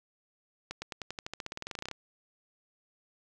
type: accelerating click train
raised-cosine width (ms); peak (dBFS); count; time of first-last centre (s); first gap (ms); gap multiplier
0.2; -20; 21; 0.71-1.913; 110; 0.93
effects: none